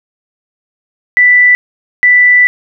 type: tone pair in turn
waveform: sine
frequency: 1978 / 1978 Hz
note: B6 / B6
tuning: +2 / +2 cents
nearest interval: unison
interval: 0 cents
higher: neither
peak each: -3 dBFS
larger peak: neither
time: 1.17-1.55 / 2.03-2.47 s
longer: second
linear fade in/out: 0 ms
effects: none